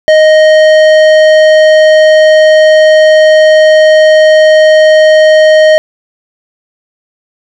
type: tone with tanh clipping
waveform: sine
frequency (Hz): 622.3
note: D#5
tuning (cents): 0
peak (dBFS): -3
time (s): 0.08-5.78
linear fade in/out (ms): 0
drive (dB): 14
effects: none